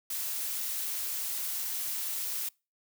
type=noise; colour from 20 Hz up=blue; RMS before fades=-34 dBFS; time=0.1-2.49 s; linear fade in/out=5 ms; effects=noise-tail reverb RT60 0.3 s tail -26 dB re dry